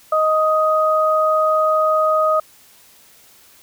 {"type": "tone pair together", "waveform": "sine", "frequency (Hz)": [625, 1250], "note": ["D#5", "D#6"], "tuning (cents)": [8, 8], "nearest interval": "octave", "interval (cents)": 1200, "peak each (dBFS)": -16, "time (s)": [0.12, 2.4], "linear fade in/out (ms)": 5, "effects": ["white hiss -49 dBFS RMS until 3.62 s"]}